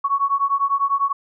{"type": "beating tone pair", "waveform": "sine", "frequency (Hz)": [1108.7, 1118.7], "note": ["C#6", "C#6"], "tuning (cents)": [0, 15], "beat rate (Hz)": 10, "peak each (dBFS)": -20, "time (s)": [0.04, 1.13], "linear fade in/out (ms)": 10, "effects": []}